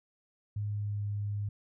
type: tone with pitch glide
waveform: sine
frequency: 103.83 to 102.7 Hz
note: G#2 to G#2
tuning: 0 to -19 cents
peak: -31 dBFS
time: 0.56-1.49 s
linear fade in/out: 5 ms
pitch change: -19 cents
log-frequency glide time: 0.68-1.03 s
effects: none